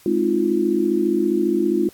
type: chord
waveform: sine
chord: F minor seventh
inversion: first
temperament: just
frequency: 209.5 / 261.9 / 314.3 / 349.2 Hz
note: Ab3 / C4 / Eb4 / F4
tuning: +15 / +2 / +18 / 0 cents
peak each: -24 / -25 / -22 / -19 dBFS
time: 0.06-1.89 s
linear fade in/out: 2 ms
effects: white hiss -50 dBFS RMS until 1.93 s + AAC 64 kbps